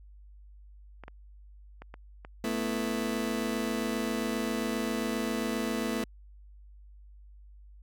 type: clicks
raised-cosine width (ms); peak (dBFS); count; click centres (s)
0.5; -29; 5; 1.037 / 1.081 / 1.82 / 1.941 / 2.249
type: chord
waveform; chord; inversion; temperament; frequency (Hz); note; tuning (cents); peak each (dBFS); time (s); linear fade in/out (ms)
30% pulse; A suspended second; none; just; 220 / 247.5 / 330; A3 / B3 / E4; 0 / +4 / +2; -30 / -31 / -34; 2.44-6.04; 2
effects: added 50 Hz sine -49 dBFS peak until 7.82 s